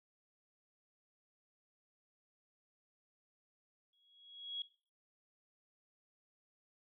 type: tone with exponential growth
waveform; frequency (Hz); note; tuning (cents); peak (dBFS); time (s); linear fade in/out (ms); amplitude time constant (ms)
sine; 3322; G#7; 0; -36; 3.93-4.62; 2; 150
effects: noise-tail reverb RT60 0.4 s tail -17 dB re dry